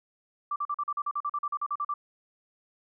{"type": "tone bursts", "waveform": "sine", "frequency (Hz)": 1171, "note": "D6", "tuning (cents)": -5, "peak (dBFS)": -27, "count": 16, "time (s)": [0.51, 1.94], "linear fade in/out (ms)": 5, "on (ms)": 50, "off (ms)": 42, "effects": []}